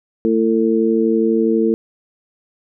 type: harmonic tone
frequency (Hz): 112.2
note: A2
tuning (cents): +34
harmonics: 2 / 3 / 4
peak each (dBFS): -17 / -17 / -17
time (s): 0.25-1.74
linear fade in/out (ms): 0
effects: none